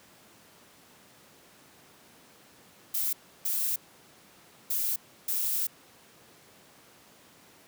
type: noise bursts at uneven times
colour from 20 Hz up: violet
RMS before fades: -29 dBFS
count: 4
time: 2.94-3.13 / 3.45-3.76 / 4.7-4.96 / 5.28-5.67 s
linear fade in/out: 5 ms
effects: pink hiss -56 dBFS RMS until 7.67 s + high-pass 150 Hz 12 dB/octave